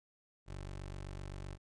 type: tone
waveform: 20% pulse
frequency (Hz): 47.8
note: G1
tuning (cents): -43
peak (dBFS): -38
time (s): 0.46-1.58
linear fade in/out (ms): 50
effects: resampled to 22050 Hz